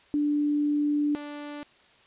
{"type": "tone pair in turn", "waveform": ["sine", "sawtooth"], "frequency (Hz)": [293.9, 292.8], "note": ["D4", "D4"], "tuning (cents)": [1, -5], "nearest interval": "unison", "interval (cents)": 6, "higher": "first", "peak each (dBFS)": [-22, -32], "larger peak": "first", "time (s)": [[0.14, 1.15], [1.15, 1.63]], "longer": "first", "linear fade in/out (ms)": 0, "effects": ["white hiss -58 dBFS RMS until 2.06 s", "resampled to 8000 Hz"]}